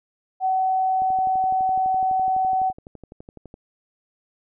sine tone, 755 Hz, F#5, 35 cents sharp, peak -18 dBFS, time 0.4-2.73 s, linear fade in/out 50 ms
click train, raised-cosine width 2 ms, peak -27 dBFS, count 31, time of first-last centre 1.02-3.541 s, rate 11.9 Hz
effects none

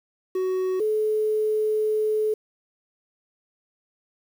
triangle / sine tone pair in turn, 372.8 / 430 Hz, F#4 / A4, +13 / -40 cents, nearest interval major second, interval 247 cents, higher second, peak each -20 dBFS, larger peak neither, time 0.35-0.8 / 0.8-2.34 s, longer second, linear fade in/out 5 ms, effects 8-bit

